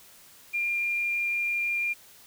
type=tone with quantisation; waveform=sine; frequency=2398 Hz; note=D7; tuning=36 cents sharp; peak=-25 dBFS; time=0.53-1.94 s; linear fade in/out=20 ms; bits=9; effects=white hiss -53 dBFS RMS until 2.26 s